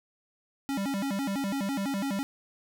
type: tone with vibrato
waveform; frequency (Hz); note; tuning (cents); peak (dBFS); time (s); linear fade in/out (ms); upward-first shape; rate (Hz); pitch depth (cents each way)
square; 233.1; A#3; 0; -29; 0.69-2.23; 0; square; 6; 290
effects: none